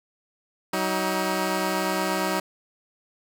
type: tone pair together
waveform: 10% pulse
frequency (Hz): 188.25 / 316.6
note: F#3 / D#4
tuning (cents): +30 / +30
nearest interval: major sixth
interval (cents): 900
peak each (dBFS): -18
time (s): 0.73-2.4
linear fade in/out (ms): 5
effects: none